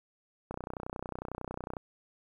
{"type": "click train", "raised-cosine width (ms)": 1, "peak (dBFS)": -23, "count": 40, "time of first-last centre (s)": [0.51, 1.768], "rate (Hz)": 31, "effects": ["10-bit"]}